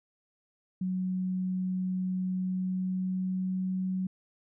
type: tone with pitch glide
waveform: sine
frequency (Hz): 185 to 186.61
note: F#3 to F#3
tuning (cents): 0 to +15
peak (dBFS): -28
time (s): 0.81-4.07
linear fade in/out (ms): 5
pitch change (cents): +15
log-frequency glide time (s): 2.32-3.86
effects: none